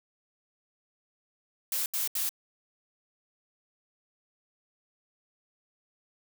blue noise bursts, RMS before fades -30 dBFS, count 3, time 1.72-2.292 s, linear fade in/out 2 ms, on 140 ms, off 76 ms, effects none

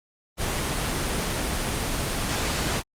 pink noise, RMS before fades -26 dBFS, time 0.37-2.83 s, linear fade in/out 50 ms, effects low-pass 11000 Hz 12 dB/octave + Opus 24 kbps

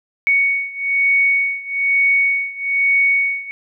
sine beating tone pair, 2228 / 2229.1 Hz, C#7 / C#7, +8 / +9 cents, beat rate 1.1 Hz, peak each -16 / -18 dBFS, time 0.27-3.51 s, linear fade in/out 0 ms, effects none

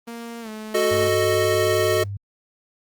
sawtooth tone with pitch glide, 233.1 to 216.2 Hz, A#3 to A3, 0 to -30 cents, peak -28 dBFS, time 0.07-1.09 s, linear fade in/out 10 ms, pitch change -130 cents, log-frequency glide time 0.41-0.49 s
square chord, D# diminished, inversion first, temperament equal with one note detuned, 370 / 440 / 620.1 Hz, F#4 / A4 / D#5, 0 / 0 / -6 cents, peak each -23 dBFS, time 0.74-2.04 s, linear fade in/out 10 ms
sine tone, 100 Hz, G2, 35 cents sharp, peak -27 dBFS, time 0.91-2.17 s, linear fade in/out 5 ms
effects Opus 32 kbps

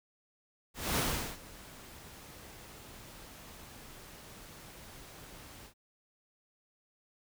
pink noise with ADSR envelope, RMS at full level -30 dBFS, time 0.74-5.74 s, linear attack 230 ms, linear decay 400 ms, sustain -21 dB, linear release 92 ms, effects none

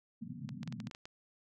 white band-pass noise, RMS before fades -44 dBFS, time 0.21-0.9 s, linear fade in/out 10 ms, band 110 to 250 Hz, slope 96 dB/octave
clicks, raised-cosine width 0.2 ms, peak -30 dBFS, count 9, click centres 0.491 / 0.631 / 0.676 / 0.725 / 0.802 / 0.871 / 0.912 / 0.949 / 1.055 s
effects none

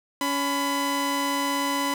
sawtooth tone pair together, 280.6 / 1000 Hz, C#4 / B5, +21 / +21 cents, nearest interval octave + minor seventh, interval 2200 cents, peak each -23 / -22 dBFS, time 0.21-1.94 s, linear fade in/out 2 ms, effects none

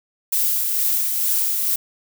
violet noise with tremolo, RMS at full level -19 dBFS, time 0.32-1.76 s, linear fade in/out 5 ms, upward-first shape sine, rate 2.2 Hz, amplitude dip 30%, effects none

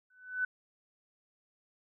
sine tone with exponential growth, 1500 Hz, F#6, 23 cents sharp, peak -26 dBFS, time 0.1-0.45 s, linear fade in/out 5 ms, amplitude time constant 74 ms, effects none

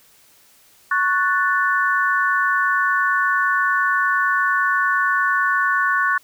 sine chord, F# minor, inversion second, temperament equal, 1108.7 / 1480 / 1760 Hz, C#6 / F#6 / A6, 0 / 0 / 0 cents, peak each -20 / -19 / -22 dBFS, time 0.91-6.18 s, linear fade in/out 5 ms, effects white hiss -53 dBFS RMS until 6.23 s

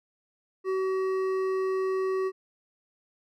triangle tone with hard clipping, 378.9 Hz, F#4, 41 cents sharp, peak -27 dBFS, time 0.64-2.32 s, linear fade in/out 50 ms, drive 13 dB, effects none

